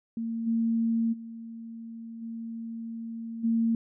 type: tone with level steps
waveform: sine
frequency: 228.3 Hz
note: A#3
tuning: 36 cents flat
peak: -29 / -23 / -38 / -34 / -22 dBFS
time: 0.17-3.75 s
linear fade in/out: 2 ms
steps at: 0.46 / 1.12 / 2.21 / 3.43 s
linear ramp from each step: 20 ms
effects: none